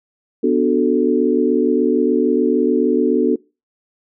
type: chord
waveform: sine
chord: B minor seventh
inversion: none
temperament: equal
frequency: 246.9 / 293.7 / 370 / 440 Hz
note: B3 / D4 / F#4 / A4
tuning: 0 / 0 / 0 / 0 cents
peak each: -18 dBFS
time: 0.43-3.36 s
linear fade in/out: 10 ms
effects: noise-tail reverb RT60 0.3 s tail -24 dB re dry